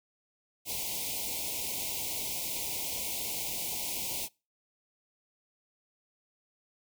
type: band-stop noise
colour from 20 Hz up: white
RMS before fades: -35 dBFS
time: 0.65-4.29 s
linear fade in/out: 50 ms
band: 990 to 2100 Hz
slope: 96 dB/octave
effects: noise-tail reverb RT60 0.3 s tail -25 dB re dry